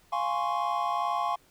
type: chord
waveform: triangle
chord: Db major seventh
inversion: first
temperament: equal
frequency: 698.5 / 830.6 / 1046.5 / 1108.7 Hz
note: F5 / Ab5 / C6 / Db6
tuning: 0 / 0 / 0 / 0 cents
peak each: -30 dBFS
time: 0.12-1.36 s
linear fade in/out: 10 ms
effects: pink hiss -62 dBFS RMS until 1.5 s